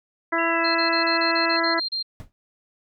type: harmonic tone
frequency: 332.5 Hz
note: E4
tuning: 15 cents sharp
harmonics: 1 / 2 / 3 / 4 / 5 / 6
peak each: -27 / -27 / -27 / -27 / -27 / -27 dBFS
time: 0.32-1.8 s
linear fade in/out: 10 ms
type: tone with pitch glide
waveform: sine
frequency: 2739 to 2624 Hz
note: F7 to E7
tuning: -34 to -9 cents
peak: -29 dBFS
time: 0.38-1.57 s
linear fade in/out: 10 ms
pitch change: -75 cents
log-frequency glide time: 0.48-0.61 s
type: tone bursts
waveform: sine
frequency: 4186 Hz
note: C8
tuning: in tune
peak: -24 dBFS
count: 10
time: 0.64-2.028 s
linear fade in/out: 10 ms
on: 110 ms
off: 32 ms
type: noise with exponential decay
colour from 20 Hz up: brown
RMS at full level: -31 dBFS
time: 2.2-2.32 s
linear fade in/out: 0 ms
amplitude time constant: 25 ms
effects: none